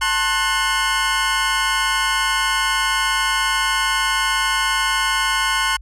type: chord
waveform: 25% pulse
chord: F# diminished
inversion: first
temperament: just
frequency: 888 / 1065.6 / 1480 Hz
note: A5 / C6 / F#6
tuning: +16 / +31 / 0 cents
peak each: -21 / -17 / -17 dBFS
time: 0.01-5.77 s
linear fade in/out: 10 ms
effects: added 50 Hz sine -36 dBFS peak until 5.81 s + low-pass 11000 Hz 12 dB/octave